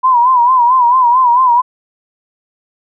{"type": "tone with vibrato", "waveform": "sine", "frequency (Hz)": 992, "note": "B5", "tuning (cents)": 7, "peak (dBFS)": -6, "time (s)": [0.03, 1.62], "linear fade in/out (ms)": 20, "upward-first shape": "sine", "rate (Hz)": 4.5, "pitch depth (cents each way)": 92, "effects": []}